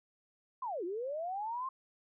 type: linear two-way sweep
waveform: sine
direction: down then up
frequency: 1076 to 330.4 to 1076 Hz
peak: -35 dBFS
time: 0.62-1.69 s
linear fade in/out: 5 ms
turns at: 0.84 s
effects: none